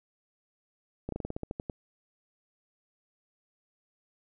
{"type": "slowing click train", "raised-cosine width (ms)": 2, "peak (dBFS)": -21, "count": 11, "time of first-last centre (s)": [1.09, 1.698], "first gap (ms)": 33, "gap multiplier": 1.13, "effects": []}